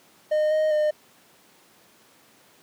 triangle tone with pitch steps, 612 / 621 / 607 Hz, D#5 / D#5 / D#5, -29 / -3 / -43 cents, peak -17 dBFS, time 0.31-0.91 s, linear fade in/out 10 ms, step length 200 ms, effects pink hiss -56 dBFS RMS until 2.62 s + high-pass 200 Hz 12 dB/octave

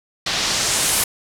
white noise with low-pass filter sweep, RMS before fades -20 dBFS, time 0.26-1.04 s, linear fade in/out 5 ms, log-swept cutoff 4100 to 12000 Hz, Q 1.3, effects none

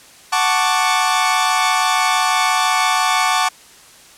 sawtooth chord, D major seventh, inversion first, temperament equal, 740 / 880 / 1108.7 / 1174.7 Hz, F#5 / A5 / C#6 / D6, 0 / 0 / 0 / 0 cents, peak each -16 dBFS, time 0.32-3.49 s, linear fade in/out 10 ms, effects white hiss -44 dBFS RMS until 4.17 s + low-pass 10000 Hz 12 dB/octave

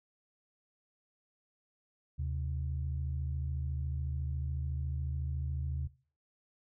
sine tone pair together, 76.84 / 130.81 Hz, D#2 / C3, -21 / 0 cents, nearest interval major sixth, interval 921 cents, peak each -33 / -37 dBFS, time 2.18-5.88 s, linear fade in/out 20 ms, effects noise-tail reverb RT60 0.4 s tail -19 dB re dry + tanh soft clip ceiling -25 dBFS

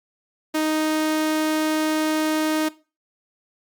sawtooth tone, 311.1 Hz, D#4, in tune, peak -16 dBFS, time 0.54-2.69 s, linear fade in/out 10 ms, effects noise-tail reverb RT60 0.3 s tail -18 dB re dry + Opus 48 kbps

